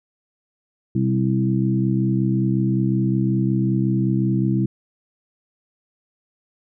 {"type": "harmonic tone with a mistuned harmonic", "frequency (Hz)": 65.41, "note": "C2", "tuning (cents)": 0, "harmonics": [2, 3, 4, 5], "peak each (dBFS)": [-20, -21, -28, -24], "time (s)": [0.95, 4.66], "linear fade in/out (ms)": 5, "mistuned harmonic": 2, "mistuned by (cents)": -42, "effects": []}